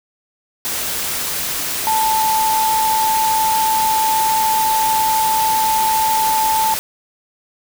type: tone in noise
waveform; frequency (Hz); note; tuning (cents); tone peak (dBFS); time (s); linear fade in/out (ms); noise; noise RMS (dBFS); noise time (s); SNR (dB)
sine; 880; A5; 0; -14; 1.87-6.74; 0; white; -22; 0.65-6.79; +5
effects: none